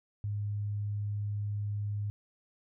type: tone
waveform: sine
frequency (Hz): 103.2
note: G#2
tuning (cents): -10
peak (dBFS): -31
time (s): 0.24-2.1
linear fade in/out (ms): 0
effects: none